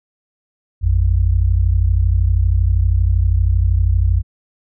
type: tone pair together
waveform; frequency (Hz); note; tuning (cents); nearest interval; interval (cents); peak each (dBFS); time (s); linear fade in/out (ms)
sine; 55.63 / 88.3; A1 / F2; +20 / +20; minor sixth; 800; -14; 0.81-4.23; 50
effects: none